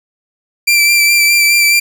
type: tone with vibrato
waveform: sawtooth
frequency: 2349 Hz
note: D7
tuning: in tune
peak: -4 dBFS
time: 0.67-1.8 s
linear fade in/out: 10 ms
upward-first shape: sine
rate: 4.8 Hz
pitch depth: 22 cents each way
effects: none